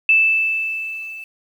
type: tone with level ramp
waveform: sine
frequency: 2637 Hz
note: E7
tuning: in tune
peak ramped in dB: -9 to -31 dBFS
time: 0.09-1.24 s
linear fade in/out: 2 ms
effects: 8-bit